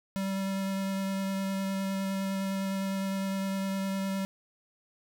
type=tone with vibrato; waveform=square; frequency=193.8 Hz; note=G3; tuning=20 cents flat; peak=-30 dBFS; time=0.16-4.25 s; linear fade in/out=0 ms; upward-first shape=sine; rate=9.8 Hz; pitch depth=10 cents each way; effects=none